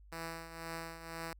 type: tone with tremolo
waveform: 5% pulse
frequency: 164.81 Hz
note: E3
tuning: in tune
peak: -28 dBFS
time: 0.12-1.33 s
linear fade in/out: 2 ms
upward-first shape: triangle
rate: 2 Hz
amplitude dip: 70%
effects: added 50 Hz sine -55 dBFS peak until 1.39 s